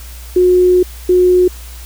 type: tone pair in turn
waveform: sine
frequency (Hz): 362.5 / 362.5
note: F#4 / F#4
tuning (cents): -35 / -35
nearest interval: unison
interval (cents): 0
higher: neither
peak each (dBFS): -6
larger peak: neither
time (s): 0.36-0.83 / 1.09-1.48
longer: first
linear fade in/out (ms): 5
effects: added 60 Hz sine -29 dBFS peak until 1.85 s + white hiss -37 dBFS RMS until 1.85 s